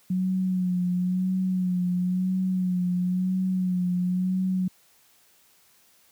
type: tone with vibrato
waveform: sine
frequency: 182.9 Hz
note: F#3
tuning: 20 cents flat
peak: -22 dBFS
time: 0.1-4.68 s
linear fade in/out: 5 ms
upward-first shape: sine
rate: 0.98 Hz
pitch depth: 38 cents each way
effects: white hiss -60 dBFS RMS until 6.11 s + high-pass 60 Hz 12 dB/octave